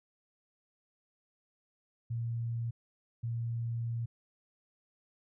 sine tone bursts at uneven times, 116.54 Hz, A#2, in tune, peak -32 dBFS, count 2, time 2.1-2.71 / 3.23-4.06 s, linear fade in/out 10 ms, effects none

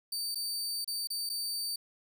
sawtooth tone with dropouts, 4606 Hz, D8, 34 cents flat, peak -30 dBFS, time 0.12-1.76 s, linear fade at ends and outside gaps 5 ms, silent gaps 0.347-0.355 / 0.846-0.876 / 1.073-1.102 / 1.293-1.298 s, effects none

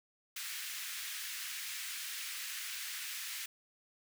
pink high-pass noise, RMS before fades -42 dBFS, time 0.36-3.46 s, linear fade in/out 5 ms, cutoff 1700 Hz, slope 24 dB/octave, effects none

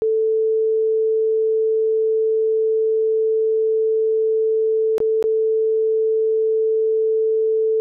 sine tone with dropouts, 440.9 Hz, A4, 4 cents sharp, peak -15 dBFS, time 0.02-7.8 s, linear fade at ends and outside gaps 0 ms, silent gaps 4.981-5.003 / 5.226-5.24 s, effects none

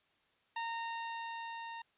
sawtooth tone with level ramp, 921 Hz, A#5, 21 cents flat, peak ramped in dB -32 to -39 dBFS, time 0.56-1.82 s, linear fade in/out 5 ms, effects white hiss -73 dBFS RMS until 1.97 s + resampled to 8000 Hz

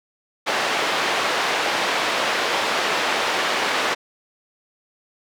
pink band-pass noise, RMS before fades -22 dBFS, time 0.46-3.95 s, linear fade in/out 20 ms, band 540 to 3800 Hz, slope 12 dB/octave, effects none

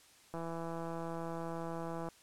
click train, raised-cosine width 1 ms, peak -28 dBFS, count 291, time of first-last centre 0.34-2.087 s, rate 166 Hz, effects white hiss -62 dBFS RMS until 2.22 s + low-pass 10000 Hz 12 dB/octave

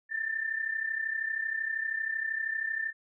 sine tone pair together, 1759.2 / 1792 Hz, A6 / A6, -1 / +31 cents, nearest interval unison, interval 32 cents, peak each -35 / -31 dBFS, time 0.09-2.93 s, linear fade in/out 50 ms, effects none

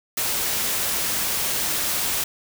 white noise, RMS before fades -24 dBFS, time 0.17-2.24 s, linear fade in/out 5 ms, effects none

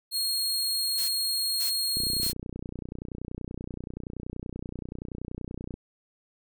sawtooth tone, 4269 Hz, C8, 34 cents sharp, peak -23 dBFS, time 0.11-2.33 s, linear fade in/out 50 ms
blue noise bursts, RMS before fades -33 dBFS, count 3, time 0.97-2.33 s, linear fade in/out 20 ms, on 120 ms, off 500 ms
click train, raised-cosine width 3 ms, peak -23 dBFS, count 116, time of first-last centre 1.97-5.74 s, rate 30.5 Hz
effects none

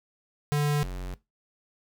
square tone pair in turn, 146.83 / 45.64 Hz, D3 / F#1, 0 / -23 cents, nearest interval octave + minor sixth, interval 2023 cents, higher first, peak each -23 / -33 dBFS, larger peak first, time 0.52-0.83 / 0.83-1.14 s, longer neither, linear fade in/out 0 ms, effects noise-tail reverb RT60 0.2 s tail -18 dB re dry

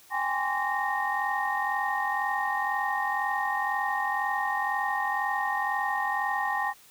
sine tone cluster, 790 / 832 / 1044 / 1137 / 1849 Hz, G5 / G#5 / C6 / C#6 / A#6, +13 / +3 / -4 / +44 / -15 cents, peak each -31 / -31 / -32 / -36 / -30 dBFS, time 0.1-6.74 s, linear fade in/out 50 ms, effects tanh soft clip ceiling -16 dBFS + white hiss -55 dBFS RMS until 6.9 s

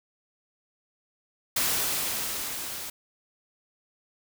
white noise with level ramp, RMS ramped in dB -25 to -37 dBFS, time 1.56-2.9 s, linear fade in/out 5 ms, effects none

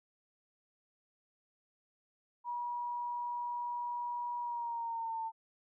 sine tone with pitch glide, 963 to 898.5 Hz, B5 to A5, -44 to +36 cents, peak -35 dBFS, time 2.44-5.32 s, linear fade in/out 50 ms, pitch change -120 cents, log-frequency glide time 4.4-5.2 s, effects none

